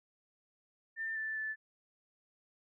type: tone with pitch steps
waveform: sine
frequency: 1794 / 1761 / 1749 Hz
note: A6 / A6 / A6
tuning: +33 / +1 / -11 cents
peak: -35 dBFS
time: 0.96-1.56 s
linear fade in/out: 50 ms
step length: 200 ms
effects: none